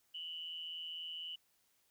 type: tone with amplitude modulation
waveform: sine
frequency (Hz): 2960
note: F#7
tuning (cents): 0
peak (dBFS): -39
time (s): 0.14-1.36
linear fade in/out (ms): 10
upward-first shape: sine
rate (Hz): 164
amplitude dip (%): 65
effects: white hiss -75 dBFS RMS until 1.9 s